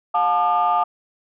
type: tone cluster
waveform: sine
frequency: 714 / 875 / 1206 Hz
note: F5 / A5 / D6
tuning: +38 / -10 / +46 cents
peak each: -19 dBFS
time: 0.14-0.84 s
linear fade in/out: 10 ms
effects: tanh soft clip ceiling -10 dBFS